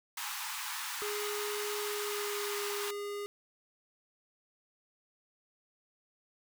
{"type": "high-pass noise", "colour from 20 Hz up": "pink", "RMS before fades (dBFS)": -39, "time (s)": [0.17, 2.91], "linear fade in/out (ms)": 5, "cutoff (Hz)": 820, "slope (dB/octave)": 96}
{"type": "tone with pitch glide", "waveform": "square", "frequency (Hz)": [415.3, 408.4], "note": ["G#4", "G#4"], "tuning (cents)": [0, -29], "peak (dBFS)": -37, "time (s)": [1.02, 3.26], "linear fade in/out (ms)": 0, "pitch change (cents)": -29, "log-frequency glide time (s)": [1.84, 2.59]}
{"effects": []}